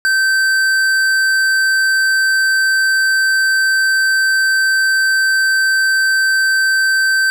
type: tone with tanh clipping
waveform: sine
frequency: 1551 Hz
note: G6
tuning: 19 cents flat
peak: -13 dBFS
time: 0.05-7.3 s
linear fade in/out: 0 ms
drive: 15 dB
effects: none